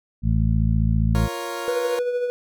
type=harmonic tone; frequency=55 Hz; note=A1; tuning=in tune; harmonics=1 / 2 / 3 / 4; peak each=-20 / -21 / -24 / -26 dBFS; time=0.22-1.29 s; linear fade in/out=50 ms
type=chord; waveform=20% pulse; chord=Bb minor; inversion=second; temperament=equal; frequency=349.2 / 466.2 / 554.4 Hz; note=F4 / Bb4 / Db5; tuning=0 / 0 / 0 cents; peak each=-27 dBFS; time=1.15-1.99 s; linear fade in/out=0 ms
type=tone with tremolo; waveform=triangle; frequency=490 Hz; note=B4; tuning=14 cents flat; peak=-17 dBFS; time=1.68-2.3 s; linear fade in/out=0 ms; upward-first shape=triangle; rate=13 Hz; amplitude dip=50%
effects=none